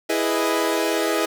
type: chord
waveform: sawtooth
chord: E major seventh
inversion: none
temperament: equal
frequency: 329.6 / 415.3 / 493.9 / 622.3 Hz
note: E4 / G#4 / B4 / D#5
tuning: 0 / 0 / 0 / 0 cents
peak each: -20 / -21 / -23 / -22 dBFS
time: 0.09-1.26 s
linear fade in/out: 10 ms
effects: none